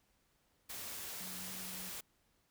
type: tone in noise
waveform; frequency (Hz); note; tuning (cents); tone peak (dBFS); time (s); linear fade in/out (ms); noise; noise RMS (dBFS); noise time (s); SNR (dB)
sine; 185; F#3; 0; -52; 1.2-1.9; 10; white; -45; 0.69-2.01; -10
effects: pink hiss -75 dBFS RMS until 2.5 s